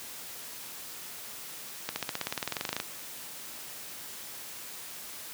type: accelerating click train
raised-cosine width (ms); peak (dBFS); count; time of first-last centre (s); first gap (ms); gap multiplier
0.2; -13; 19; 1.89-2.801; 70; 0.96
effects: white hiss -43 dBFS RMS until 5.33 s + high-pass 100 Hz 12 dB/octave

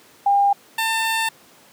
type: tone pair in turn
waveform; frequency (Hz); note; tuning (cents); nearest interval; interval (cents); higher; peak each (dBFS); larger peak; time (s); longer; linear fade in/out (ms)
sine / 15% pulse; 803 / 896.4; G5 / A5; +41 / +32; major second; 191; second; -13; neither; 0.26-0.53 / 0.78-1.29; second; 5
effects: pink hiss -50 dBFS RMS until 1.72 s + high-pass 200 Hz 12 dB/octave

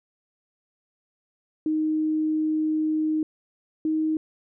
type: tone pair in turn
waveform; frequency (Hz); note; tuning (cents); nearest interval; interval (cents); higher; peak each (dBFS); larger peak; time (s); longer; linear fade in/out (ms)
sine; 311.1 / 313.6; D#4 / D#4; 0 / +14; unison; 14; second; -21; neither; 1.66-3.23 / 3.85-4.17; first; 2
effects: none

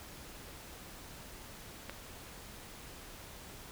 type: click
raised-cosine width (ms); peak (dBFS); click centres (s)
0.3; -25; 1.896
effects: pink hiss -50 dBFS RMS until 3.71 s

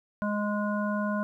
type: harmonic tone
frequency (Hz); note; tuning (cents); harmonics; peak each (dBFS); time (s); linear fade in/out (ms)
207.7; G#3; 0; 1 / 3 / 5 / 7; -28 / -33 / -35 / -36; 0.22-1.23; 0
effects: 11-bit

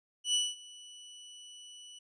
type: tone with ADSR envelope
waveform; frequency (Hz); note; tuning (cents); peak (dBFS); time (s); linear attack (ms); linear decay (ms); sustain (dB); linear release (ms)
sawtooth; 2960; F#7; 0; -22; 0.24-1.99; 100; 210; -23; 7
effects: resampled to 22050 Hz

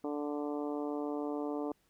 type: harmonic tone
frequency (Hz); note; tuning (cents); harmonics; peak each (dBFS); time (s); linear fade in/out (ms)
146.83; D3; 0; 2 / 3 / 4 / 5 / 6 / 7 / 8; -36 / -39 / -43 / -45 / -48 / -50 / -52; 0.04-1.72; 2
effects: pink hiss -73 dBFS RMS until 1.89 s

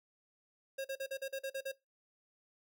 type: tone bursts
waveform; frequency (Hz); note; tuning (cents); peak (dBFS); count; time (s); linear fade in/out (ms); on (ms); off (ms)
square; 540; C#5; -45; -37; 9; 0.78-1.719; 10; 67; 42
effects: noise-tail reverb RT60 0.2 s tail -20 dB re dry

